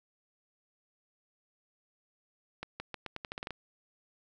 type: accelerating click train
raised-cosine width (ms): 0.3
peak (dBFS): -22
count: 11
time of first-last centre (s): 2.63-3.507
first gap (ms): 170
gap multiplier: 0.84
effects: none